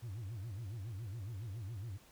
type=tone with vibrato; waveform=sine; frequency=105.7 Hz; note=G#2; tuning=31 cents sharp; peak=-38 dBFS; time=0.02-1.98 s; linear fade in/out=20 ms; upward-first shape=sine; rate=7.2 Hz; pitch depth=240 cents each way; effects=tanh soft clip ceiling -40 dBFS + pink hiss -63 dBFS RMS until 2.11 s